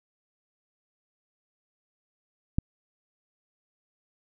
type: click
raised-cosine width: 5 ms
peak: -11 dBFS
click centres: 2.585 s
effects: none